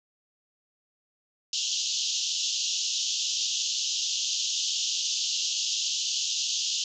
white band-pass noise, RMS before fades -29 dBFS, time 1.53-6.84 s, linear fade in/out 2 ms, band 2800 to 6900 Hz, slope 96 dB/octave, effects none

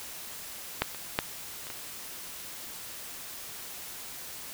clicks, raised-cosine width 0.3 ms, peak -8 / -27 / -8 / -27 / -23 dBFS, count 5, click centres 0.82 / 0.947 / 1.189 / 1.669 / 1.702 s, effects white hiss -42 dBFS RMS until 4.53 s

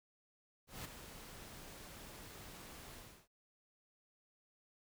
pink noise with ADSR envelope, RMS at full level -45 dBFS, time 0.67-3.28 s, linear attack 180 ms, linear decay 8 ms, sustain -8 dB, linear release 310 ms, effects none

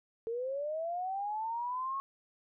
sine linear sweep, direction up, 447.1 to 1100 Hz, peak -33 dBFS, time 0.27-2 s, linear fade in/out 0 ms, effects none

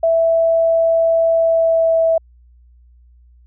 sine tone with pitch glide, 659.3 to 654.7 Hz, E5 to E5, 0 to -12 cents, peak -11 dBFS, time 0.03-2.18 s, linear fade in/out 5 ms, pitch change -12 cents, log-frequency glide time 1.35-1.98 s, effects added 60 Hz sine -45 dBFS peak until 3.46 s

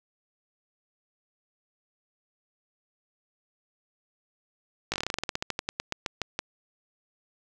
slowing click train, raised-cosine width 0.2 ms, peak -11 dBFS, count 22, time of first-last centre 4.92-6.391 s, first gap 18 ms, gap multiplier 1.12, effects none

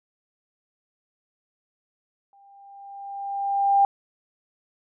sine tone with exponential growth, 796 Hz, G5, 26 cents sharp, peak -13 dBFS, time 2.33-3.85 s, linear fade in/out 1 ms, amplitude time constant 330 ms, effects none

